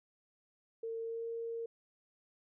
sine tone with pitch glide, 454.4 to 460.5 Hz, A#4 to A#4, -44 to -21 cents, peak -37 dBFS, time 0.83-1.66 s, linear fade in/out 5 ms, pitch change +23 cents, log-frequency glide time 0.99-1.27 s, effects none

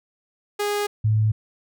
sawtooth / sine tone pair in turn, 412.1 / 108.33 Hz, G#4 / A2, -13 / -26 cents, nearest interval octave + major seventh, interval 2313 cents, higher first, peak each -18 / -16 dBFS, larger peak second, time 0.59-0.87 / 1.04-1.32 s, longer neither, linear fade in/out 10 ms, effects none

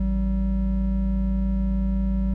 triangle tone pair together, 54.53 / 191.3 Hz, A1 / G3, -15 / -42 cents, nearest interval octave + minor seventh, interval 2173 cents, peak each -20 / -22 dBFS, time 0-2.34 s, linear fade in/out 5 ms, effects none

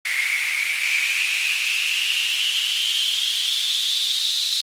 pink noise with high-pass filter sweep, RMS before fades -22 dBFS, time 0.05-4.61 s, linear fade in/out 5 ms, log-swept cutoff 2100 to 3900 Hz, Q 9, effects low-pass 11000 Hz 12 dB/octave + Opus 24 kbps

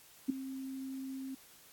sine tone with ADSR envelope, 265.9 Hz, C4, 28 cents sharp, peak -24 dBFS, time 0.28-1.35 s, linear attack 18 ms, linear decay 7 ms, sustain -15 dB, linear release 7 ms, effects white hiss -59 dBFS RMS until 1.72 s + AAC 64 kbps

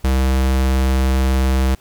square tone, 65.6 Hz, C2, 5 cents sharp, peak -14 dBFS, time 0.04-1.75 s, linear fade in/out 5 ms, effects pink hiss -51 dBFS RMS until 1.8 s

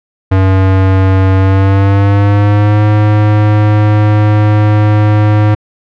square tone with pitch glide, 95.1 to 105.52 Hz, F#2 to G#2, +48 to +28 cents, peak -6 dBFS, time 0.31-5.55 s, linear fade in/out 10 ms, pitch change +180 cents, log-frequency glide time 1.36-2.83 s, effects low-pass 2000 Hz 12 dB/octave

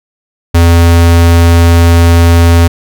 square tone, 84.7 Hz, E2, 48 cents sharp, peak -3 dBFS, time 0.54-2.68 s, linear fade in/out 10 ms, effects none

